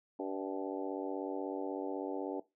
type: harmonic tone with a mistuned harmonic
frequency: 96.2 Hz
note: G2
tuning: 32 cents flat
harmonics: 3 / 4 / 5 / 6 / 7 / 8 / 9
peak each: -39 / -41 / -43 / -45 / -46 / -47 / -48 dBFS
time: 0.19-2.4 s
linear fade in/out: 5 ms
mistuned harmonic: 7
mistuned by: -40 cents
effects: noise-tail reverb RT60 0.2 s tail -18 dB re dry